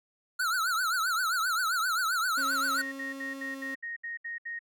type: tone with vibrato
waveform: square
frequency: 1396.9 Hz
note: F6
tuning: in tune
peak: -27 dBFS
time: 0.39-2.82 s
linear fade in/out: 10 ms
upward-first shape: triangle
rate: 7.6 Hz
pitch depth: 180 cents each way
type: tone with pitch glide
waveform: 35% pulse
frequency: 272 to 270.3 Hz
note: C#4 to C#4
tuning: -33 to -44 cents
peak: -37 dBFS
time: 2.37-3.75 s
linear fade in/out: 10 ms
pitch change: -11 cents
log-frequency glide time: 3.37-3.57 s
type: tone bursts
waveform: sine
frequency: 1864.7 Hz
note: A#6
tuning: in tune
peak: -34 dBFS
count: 9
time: 2.78-4.592 s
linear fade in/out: 10 ms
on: 140 ms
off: 69 ms
effects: none